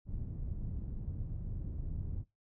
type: low-pass noise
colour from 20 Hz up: pink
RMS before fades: -39 dBFS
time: 0.05-2.25 s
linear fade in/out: 50 ms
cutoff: 130 Hz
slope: 12 dB/octave
effects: noise-tail reverb RT60 0.2 s tail -21 dB re dry